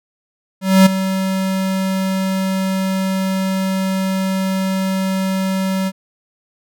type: tone with ADSR envelope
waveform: square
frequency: 190.4 Hz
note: F#3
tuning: 50 cents sharp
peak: -5 dBFS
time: 0.61-5.92 s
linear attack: 250 ms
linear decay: 12 ms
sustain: -12 dB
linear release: 48 ms
effects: none